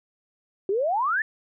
sine exponential sweep, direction up, 370 to 1827 Hz, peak -21 dBFS, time 0.69-1.22 s, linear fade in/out 2 ms, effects none

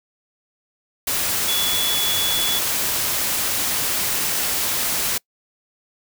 sine tone in noise, 3410 Hz, G#7, 45 cents sharp, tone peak -22 dBFS, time 1.48-2.59 s, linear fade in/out 5 ms, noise white, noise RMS -22 dBFS, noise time 1.07-5.18 s, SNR -3 dB, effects noise-tail reverb RT60 0.1 s tail -26 dB re dry

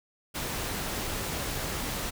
pink noise, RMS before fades -33 dBFS, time 0.34-2.11 s, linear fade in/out 20 ms, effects none

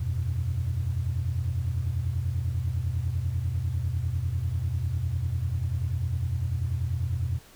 sine chord, E suspended second, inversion none, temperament equal, 82.41 / 92.5 / 123.47 Hz, E2 / F#2 / B2, 0 / 0 / 0 cents, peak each -29 dBFS, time 0-7.39 s, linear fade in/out 10 ms, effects tanh soft clip ceiling -18 dBFS + pink hiss -53 dBFS RMS until 7.55 s

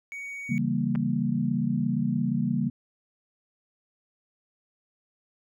triangle tone, 2243 Hz, C#7, 20 cents sharp, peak -33 dBFS, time 0.12-0.58 s, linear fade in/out 0 ms
sine chord, C# diminished seventh, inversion none, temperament equal, 138.59 / 164.81 / 196 / 233.1 Hz, C#3 / E3 / G3 / Bb3, 0 / 0 / 0 / 0 cents, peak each -30 / -31 / -29 / -27 dBFS, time 0.49-2.7 s, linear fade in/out 10 ms
clicks, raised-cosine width 0.5 ms, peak -25 dBFS, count 2, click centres 0.952 / 0.957 s
effects none

